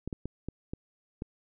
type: clicks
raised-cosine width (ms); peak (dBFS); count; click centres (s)
3; -22; 6; 0.076 / 0.128 / 0.256 / 0.486 / 0.735 / 1.221
effects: none